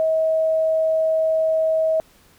sine tone, 639 Hz, D#5, 46 cents sharp, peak -16 dBFS, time 0-2 s, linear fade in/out 0 ms, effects pink hiss -54 dBFS RMS until 2.38 s

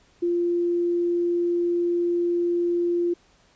sine tone, 346.9 Hz, F4, 12 cents flat, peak -20 dBFS, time 0.22-3.14 s, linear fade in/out 10 ms, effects pink hiss -59 dBFS RMS until 3.55 s + resampled to 16000 Hz

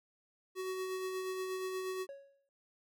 square tone with tremolo, 374.3 Hz, F#4, 20 cents sharp, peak -36 dBFS, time 0.55-2.07 s, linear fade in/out 50 ms, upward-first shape sine, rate 8.4 Hz, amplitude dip 30%
triangle tone with exponential decay, 554.4 Hz, C#5, in tune, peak -40 dBFS, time 2.09-2.49 s, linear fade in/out 1 ms, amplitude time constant 86 ms
effects none

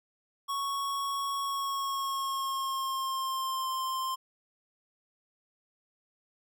square tone with pitch glide, 1108.7 to 1048.9 Hz, C#6 to C6, 0 to +4 cents, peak -31 dBFS, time 0.48-4.16 s, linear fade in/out 20 ms, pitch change -96 cents, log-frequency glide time 1.4-3.72 s, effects none

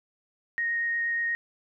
sine tone with vibrato, 1864.7 Hz, A#6, in tune, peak -25 dBFS, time 0.58-1.35 s, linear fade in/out 0 ms, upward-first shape triangle, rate 8.4 Hz, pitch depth 8 cents each way, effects none

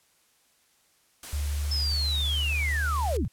white noise, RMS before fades -40 dBFS, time 1.23-3.17 s, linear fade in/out 2 ms
sine tone with pitch glide, 72.5 to 74.24 Hz, D2 to D2, -22 to +19 cents, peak -26 dBFS, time 1.33-3.25 s, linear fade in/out 0 ms, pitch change +41 cents, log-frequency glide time 1.44-2.94 s
sine linear sweep, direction down, 5280 to 73.42 Hz, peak -27 dBFS, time 1.71-3.28 s, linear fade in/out 5 ms
effects white hiss -65 dBFS RMS until 3.32 s + low-pass 12000 Hz 12 dB/octave

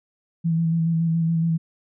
sine tone with vibrato, 164.81 Hz, E3, in tune, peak -18 dBFS, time 0.44-1.58 s, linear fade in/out 20 ms, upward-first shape square, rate 7.1 Hz, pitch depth 20 cents each way, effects none

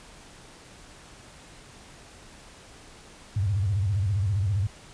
sine tone with vibrato, 98.8 Hz, G2, 14 cents sharp, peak -22 dBFS, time 3.36-4.67 s, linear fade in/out 5 ms, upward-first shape square, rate 15 Hz, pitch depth 130 cents each way, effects pink hiss -49 dBFS RMS until 4.93 s + resampled to 22050 Hz

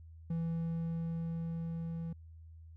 triangle tone with level ramp, 165.6 Hz, E3, 8 cents sharp, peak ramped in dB -30 to -35 dBFS, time 0.3-2.13 s, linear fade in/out 5 ms, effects added 81 Hz sine -50 dBFS peak until 2.76 s

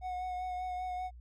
triangle tone with vibrato, 732 Hz, F#5, 19 cents flat, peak -33 dBFS, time 0.01-1.11 s, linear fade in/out 50 ms, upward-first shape sine, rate 5.1 Hz, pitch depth 19 cents each way, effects added 60 Hz sine -48 dBFS peak until 1.2 s

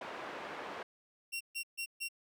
pink band-pass noise, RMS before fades -44 dBFS, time 0.01-0.83 s, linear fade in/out 5 ms, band 430 to 2000 Hz, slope 12 dB/octave
sawtooth tone bursts, 2741 Hz, F7, 33 cents flat, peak -33 dBFS, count 4, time 1.32-2.088 s, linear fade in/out 20 ms, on 87 ms, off 140 ms
effects none

